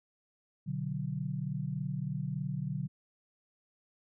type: chord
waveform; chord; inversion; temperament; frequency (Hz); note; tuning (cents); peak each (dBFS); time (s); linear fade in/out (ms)
sine; B minor; none; equal; 123.47 / 146.83 / 185; B2 / D3 / F#3; 0 / 0 / 0; -39 / -35 / -38; 0.66-2.88; 20
effects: none